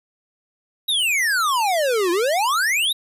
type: exponential two-way sweep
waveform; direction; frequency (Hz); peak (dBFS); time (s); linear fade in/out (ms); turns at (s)
square; down then up; 3900 to 335.5 to 3900; -18; 0.88-2.93; 10; 2.11
effects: resampled to 32000 Hz